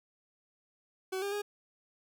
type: tone with pitch steps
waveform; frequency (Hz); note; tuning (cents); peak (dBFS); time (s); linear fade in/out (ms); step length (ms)
40% pulse; 377.7 / 401.2 / 411.7; F#4 / G4 / G#4; +36 / +40 / -15; -32; 1.12-1.42; 10; 100
effects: none